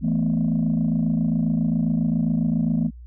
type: chord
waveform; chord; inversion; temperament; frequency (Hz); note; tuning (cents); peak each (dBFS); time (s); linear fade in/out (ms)
sine; E suspended fourth; none; just; 164.81 / 219.8 / 247.2; E3 / A3 / B3; 0 / -2 / +2; -21 / -21 / -23; 0.01-2.91; 50
effects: tanh soft clip ceiling -14 dBFS + added 60 Hz sine -38 dBFS peak until 3.06 s